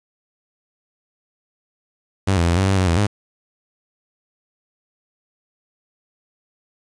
sawtooth tone with pitch steps, 96.7 / 85 / 85.6 / 95.7 / 97 / 93.1 / 84.3 / 103 Hz, G2 / F2 / F2 / G2 / G2 / F#2 / E2 / G#2, -23 / -46 / -34 / -41 / -18 / +11 / +39 / -14 cents, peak -11 dBFS, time 2.27-3.07 s, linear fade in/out 10 ms, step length 100 ms, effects resampled to 22050 Hz + 7-bit

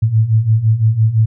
sine beating tone pair, 107.2 / 113.1 Hz, A2 / A2, -45 / +48 cents, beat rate 5.9 Hz, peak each -15 / -11 dBFS, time 0.02-1.26 s, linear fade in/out 10 ms, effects none

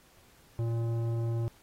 triangle tone with tanh clipping, 115.7 Hz, A#2, 13 cents flat, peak -30 dBFS, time 0.59-1.48 s, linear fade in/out 0 ms, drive 17 dB, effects pink hiss -61 dBFS RMS until 1.62 s + AAC 48 kbps

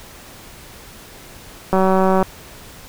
click train, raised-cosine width 1 ms, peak -3 dBFS, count 95, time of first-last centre 1.73-2.227 s, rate 189 Hz, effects pink hiss -40 dBFS RMS until 2.88 s

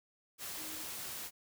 sine tone in noise, 311.9 Hz, D#4, 4 cents sharp, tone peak -52 dBFS, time 0.55-0.86 s, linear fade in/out 50 ms, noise white, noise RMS -43 dBFS, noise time 0.38-1.31 s, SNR -12 dB, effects none

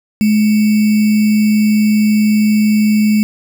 sine tone with sample-and-hold, 212.7 Hz, G#3, 42 cents sharp, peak -8 dBFS, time 0.21-3.23 s, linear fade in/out 0 ms, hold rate 2450 Hz, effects none

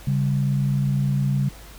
sine tone pair together, 138.41 / 198 Hz, C#3 / G3, -2 / +18 cents, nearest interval tritone, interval 620 cents, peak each -19 / -26 dBFS, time 0.07-1.49 s, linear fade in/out 5 ms, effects added 50 Hz sine -42 dBFS peak until 1.78 s + pink hiss -45 dBFS RMS until 1.78 s

